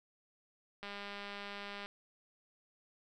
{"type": "click train", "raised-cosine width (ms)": 0.3, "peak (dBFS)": -29, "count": 209, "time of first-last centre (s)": [0.83, 1.86], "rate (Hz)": 202, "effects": []}